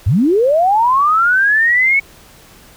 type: linear sweep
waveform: sine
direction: up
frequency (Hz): 75.3 to 2231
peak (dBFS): -9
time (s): 0.06-2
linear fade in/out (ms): 10
effects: pink hiss -43 dBFS RMS until 2.76 s